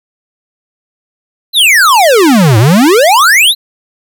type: exponential two-way sweep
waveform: square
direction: down then up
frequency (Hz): 4186 to 103.83 to 4186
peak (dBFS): -4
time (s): 1.53-3.55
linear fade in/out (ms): 50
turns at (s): 2.58
effects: none